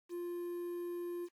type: tone with quantisation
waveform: triangle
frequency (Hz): 349.2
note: F4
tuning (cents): 0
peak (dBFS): -36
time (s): 0.09-1.29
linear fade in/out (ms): 50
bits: 10
effects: AAC 64 kbps